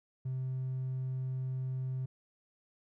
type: tone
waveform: triangle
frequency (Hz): 130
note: C3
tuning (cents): -11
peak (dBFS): -30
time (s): 0.25-2.06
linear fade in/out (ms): 10
effects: tanh soft clip ceiling -29 dBFS